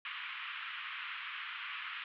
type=band-pass noise; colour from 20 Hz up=white; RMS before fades=-43 dBFS; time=0.05-2.04 s; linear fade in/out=2 ms; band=1100 to 3100 Hz; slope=48 dB/octave; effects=none